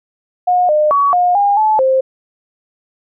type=tone with pitch steps; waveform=sine; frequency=721 / 606 / 1128 / 715 / 809 / 864 / 526 Hz; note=F#5 / D#5 / C#6 / F5 / G#5 / A5 / C5; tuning=-45 / -46 / +30 / +41 / -46 / -32 / +9 cents; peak=-9 dBFS; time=0.47-2.01 s; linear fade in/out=10 ms; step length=220 ms; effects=none